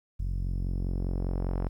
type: tone with low-pass filter sweep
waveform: sawtooth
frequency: 45 Hz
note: F#1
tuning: 47 cents flat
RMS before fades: -30 dBFS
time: 0.19-1.69 s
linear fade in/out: 10 ms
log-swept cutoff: 110 to 1100 Hz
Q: 0.78
effects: 11-bit